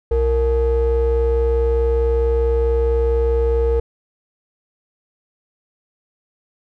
triangle ring-modulated tone, 199.7 Hz, G3, 32 cents sharp, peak -9 dBFS, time 0.11-3.8 s, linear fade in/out 5 ms, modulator 262 Hz, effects none

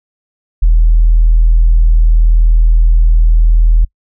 sine tone, 40.4 Hz, E1, 34 cents flat, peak -3 dBFS, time 0.62-3.85 s, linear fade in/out 10 ms, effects noise-tail reverb RT60 0.1 s tail -25 dB re dry + tanh soft clip ceiling 0 dBFS

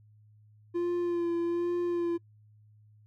triangle tone with vibrato, 345.2 Hz, F4, 20 cents flat, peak -25 dBFS, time 0.74-2.18 s, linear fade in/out 20 ms, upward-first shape sine, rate 1.2 Hz, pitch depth 25 cents each way, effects noise-tail reverb RT60 0.1 s tail -26 dB re dry + added 106 Hz sine -56 dBFS peak until 3.06 s

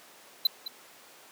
square tone with echo, 4020 Hz, B7, 30 cents sharp, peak -19 dBFS, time 0.45-0.47 s, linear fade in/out 5 ms, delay 210 ms, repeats 1, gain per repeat -14 dB, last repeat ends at 0.68 s, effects pink hiss -52 dBFS RMS until 1.31 s + high-pass 400 Hz 12 dB/octave

